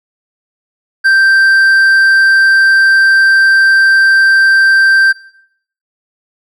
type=tone with hard clipping; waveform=triangle; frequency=1568 Hz; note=G6; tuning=in tune; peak=-6 dBFS; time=1.04-5.13 s; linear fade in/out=20 ms; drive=7 dB; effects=noise-tail reverb RT60 0.7 s tail -20 dB re dry